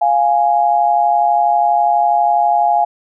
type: tone pair together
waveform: sine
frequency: 698.5 / 830.7 Hz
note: F5 / G#5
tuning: 0 / 0 cents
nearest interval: minor third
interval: 300 cents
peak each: -13 dBFS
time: 0.01-2.85 s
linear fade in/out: 10 ms
effects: none